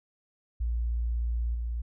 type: tone with level steps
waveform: sine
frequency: 58.27 Hz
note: A#1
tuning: in tune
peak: -26 / -29 dBFS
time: 0.6-1.82 s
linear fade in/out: 10 ms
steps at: 1.54 s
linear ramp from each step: 10 ms
effects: none